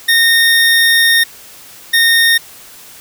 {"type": "tone bursts at uneven times", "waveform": "25% pulse", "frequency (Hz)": 1842, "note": "A#6", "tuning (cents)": -21, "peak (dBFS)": -4, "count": 2, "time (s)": [[0.08, 1.24], [1.93, 2.38]], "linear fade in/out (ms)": 10, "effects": ["white hiss -37 dBFS RMS until 3 s"]}